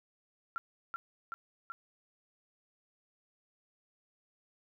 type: tone with echo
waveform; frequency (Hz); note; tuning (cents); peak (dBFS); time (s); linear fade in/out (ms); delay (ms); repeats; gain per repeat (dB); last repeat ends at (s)
sine; 1366; F6; -39; -33; 0.56-0.58; 0; 380; 3; -2; 1.72
effects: none